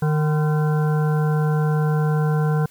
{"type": "harmonic tone with a mistuned harmonic", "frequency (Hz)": 152.9, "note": "D#3", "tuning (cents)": -30, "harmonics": [1, 3, 5, 7, 9, 10], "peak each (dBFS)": [-17, -27, -31, -34, -36, -37], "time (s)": [0.02, 2.66], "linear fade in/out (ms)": 5, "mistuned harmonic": 7, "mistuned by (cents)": -70, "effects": ["white hiss -52 dBFS RMS until 2.7 s"]}